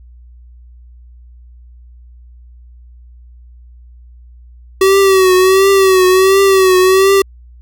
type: tone with vibrato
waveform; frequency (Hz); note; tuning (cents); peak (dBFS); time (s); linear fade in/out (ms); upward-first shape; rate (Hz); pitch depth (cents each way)
square; 380.4; F#4; +48; -7; 4.81-7.22; 5; triangle; 1.4; 66
effects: added 60 Hz sine -36 dBFS peak until 7.61 s